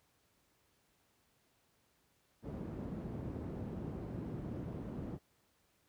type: low-pass noise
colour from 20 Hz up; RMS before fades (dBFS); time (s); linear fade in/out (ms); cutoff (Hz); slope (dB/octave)
white; -42; 2.42-5.19; 50; 250; 12
effects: pink hiss -74 dBFS RMS until 5.88 s + high-pass 60 Hz 12 dB/octave